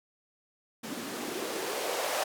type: noise with band-pass filter sweep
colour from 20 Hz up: blue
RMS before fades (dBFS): -34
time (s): 0.83-2.24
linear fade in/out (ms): 10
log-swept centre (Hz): 220 to 660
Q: 2.8
effects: none